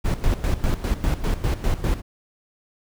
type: noise with tremolo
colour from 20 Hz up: brown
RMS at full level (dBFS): -20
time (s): 0.04-2.02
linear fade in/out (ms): 20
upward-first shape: square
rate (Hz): 5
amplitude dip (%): 75
effects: none